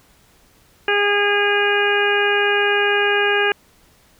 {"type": "harmonic tone", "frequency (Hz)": 408.7, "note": "G#4", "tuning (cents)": -28, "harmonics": [1, 2, 3, 4, 5, 6, 7], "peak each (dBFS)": [-19, -24, -27, -19, -30, -23, -25], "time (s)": [0.88, 3.52], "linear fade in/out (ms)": 2, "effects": ["pink hiss -54 dBFS RMS until 4.19 s"]}